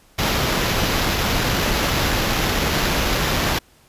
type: noise with sample-and-hold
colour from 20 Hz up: pink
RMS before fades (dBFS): -20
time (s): 0.18-3.59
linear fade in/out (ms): 10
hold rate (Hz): 8820
effects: pink hiss -54 dBFS RMS until 3.88 s + resampled to 32000 Hz